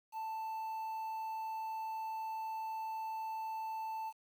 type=tone with quantisation; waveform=triangle; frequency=884 Hz; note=A5; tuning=8 cents sharp; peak=-36 dBFS; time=0.12-4.13 s; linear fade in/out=50 ms; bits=10; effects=none